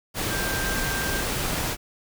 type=tone in noise; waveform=sine; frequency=1580 Hz; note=G6; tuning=13 cents sharp; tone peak=-30 dBFS; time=0.28-1.24 s; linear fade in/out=50 ms; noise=pink; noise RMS=-27 dBFS; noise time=0.14-1.77 s; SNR=-6 dB; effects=none